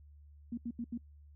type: tone bursts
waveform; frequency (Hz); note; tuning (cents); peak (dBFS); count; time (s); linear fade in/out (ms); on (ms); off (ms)
sine; 235.5; A#3; +18; -35; 4; 0.52-0.977; 5; 55; 79
effects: noise-tail reverb RT60 0.1 s tail -24 dB re dry + added 73 Hz sine -54 dBFS peak until 1.35 s